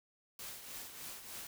white noise with tremolo, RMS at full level -45 dBFS, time 0.39-1.47 s, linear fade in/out 2 ms, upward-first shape triangle, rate 3.3 Hz, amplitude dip 60%, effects none

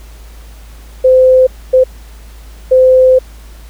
sine tone bursts at uneven times, 515 Hz, C5, 28 cents flat, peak -3 dBFS, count 3, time 1.04-1.47 / 1.73-1.84 / 2.71-3.19 s, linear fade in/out 10 ms, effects added 54 Hz sine -31 dBFS peak until 3.69 s + pink hiss -42 dBFS RMS until 3.69 s

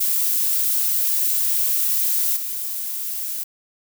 violet noise with level steps, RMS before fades -20 / -27 dBFS, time 0-3.44 s, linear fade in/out 10 ms, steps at 2.36 s, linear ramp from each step 10 ms, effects none

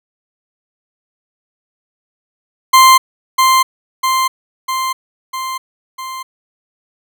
40% pulse tone with echo, 1046.5 Hz, C6, in tune, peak -3 dBFS, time 2.73-2.98 s, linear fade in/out 10 ms, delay 650 ms, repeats 5, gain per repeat -4 dB, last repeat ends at 6.23 s, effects none

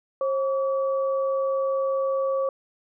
sine tone pair together, 537.5 / 1142 Hz, C5 / D6, +47 / -49 cents, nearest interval octave + minor second, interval 1304 cents, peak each -22 / -31 dBFS, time 0.21-2.49 s, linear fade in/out 2 ms, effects none

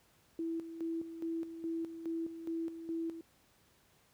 sine tone with tremolo, 329.6 Hz, E4, in tune, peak -34 dBFS, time 0.39-3.21 s, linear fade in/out 2 ms, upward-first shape square, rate 2.4 Hz, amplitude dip 65%, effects pink hiss -68 dBFS RMS until 4.13 s + high-pass 60 Hz 12 dB/octave

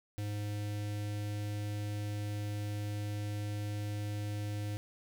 square tone with notch filter, 103.83 Hz, G#2, in tune, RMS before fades -37 dBFS, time 0.18-4.77 s, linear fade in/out 0 ms, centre 1100 Hz, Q 1.2, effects none

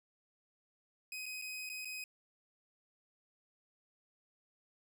sawtooth tone with dropouts, 2516 Hz, D#7, 19 cents sharp, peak -38 dBFS, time 1.12-2.04 s, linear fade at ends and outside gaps 2 ms, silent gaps 1.258-1.262 / 1.416-1.421 / 1.692-1.698 / 1.848-1.854 s, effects none

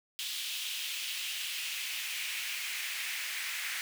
pink noise with high-pass filter sweep, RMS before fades -37 dBFS, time 0.19-3.81 s, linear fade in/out 0 ms, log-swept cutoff 3200 to 2000 Hz, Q 2.6, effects none

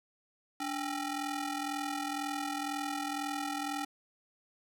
sawtooth ring-modulated tone, 540 Hz, C#5, 45 cents flat, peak -27 dBFS, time 0.6-3.85 s, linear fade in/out 5 ms, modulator 249 Hz, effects none

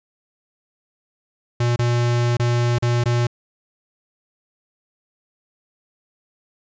square tone with dropouts, 120 Hz, B2, 49 cents flat, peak -17 dBFS, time 1.6-3.27 s, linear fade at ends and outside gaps 5 ms, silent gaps 1.761-1.791 / 2.37-2.396 / 2.785-2.824 / 3.039-3.057 s, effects resampled to 16000 Hz

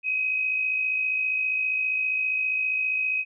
sine tone pair together, 2527 / 2582 Hz, D#7 / E7, +26 / -37 cents, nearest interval unison, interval 37 cents, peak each -23 / -34 dBFS, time 0.03-3.25 s, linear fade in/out 50 ms, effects none

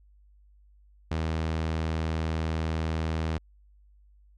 sawtooth tone, 80 Hz, D#2, 49 cents sharp, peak -23 dBFS, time 1.11-3.38 s, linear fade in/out 5 ms, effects added 50 Hz sine -55 dBFS peak until 4.37 s + low-pass 5000 Hz 12 dB/octave

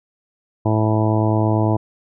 harmonic tone, 108.7 Hz, A2, 21 cents flat, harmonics 1 / 2 / 3 / 4 / 5 / 6 / 7 / 8 / 9, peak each -17 / -24 / -21 / -28 / -29 / -25 / -30 / -28 / -29 dBFS, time 0.65-1.77 s, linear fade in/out 10 ms, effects none

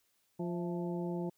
harmonic tone with a mistuned harmonic, 174.61 Hz, F3, in tune, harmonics 1 / 2 / 3 / 4 / 5, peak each -36 / -38 / -46 / -47 / -48 dBFS, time 0.39-1.3 s, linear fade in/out 10 ms, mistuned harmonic 4, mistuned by -78 cents, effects white hiss -75 dBFS RMS until 1.37 s

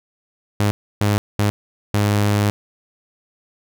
sawtooth tone bursts at uneven times, 103.2 Hz, G#2, 10 cents flat, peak -11 dBFS, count 4, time 0.6-0.71 / 1.01-1.18 / 1.39-1.5 / 1.94-2.5 s, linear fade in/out 0 ms, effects none

